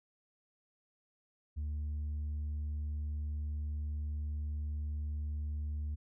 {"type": "tone with tanh clipping", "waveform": "triangle", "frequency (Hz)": 75, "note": "D2", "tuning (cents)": 37, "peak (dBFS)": -35, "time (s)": [1.56, 5.96], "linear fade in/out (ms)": 20, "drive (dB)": 7, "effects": []}